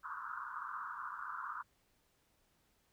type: band-pass noise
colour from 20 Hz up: white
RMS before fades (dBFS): -44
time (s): 0.03-1.63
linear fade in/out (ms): 20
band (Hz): 970 to 1500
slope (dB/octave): 96
effects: pink hiss -75 dBFS RMS until 2.92 s